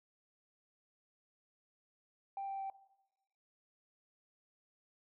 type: tone with pitch steps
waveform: sine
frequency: 787 / 782.5 / 778 Hz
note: G5 / G5 / G5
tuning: +7 / -3 / -13 cents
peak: -37 dBFS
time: 2.37-2.7 s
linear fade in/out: 2 ms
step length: 110 ms
effects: noise-tail reverb RT60 0.9 s tail -17 dB re dry + tanh soft clip ceiling -35 dBFS